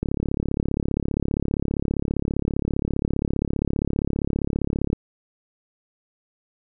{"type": "click train", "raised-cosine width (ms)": 3, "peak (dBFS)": -10, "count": 173, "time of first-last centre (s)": [0.03, 4.93], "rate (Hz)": 35.1, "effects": []}